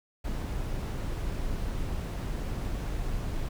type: noise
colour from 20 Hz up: brown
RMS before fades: -32 dBFS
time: 0.24-3.49 s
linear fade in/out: 10 ms
effects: none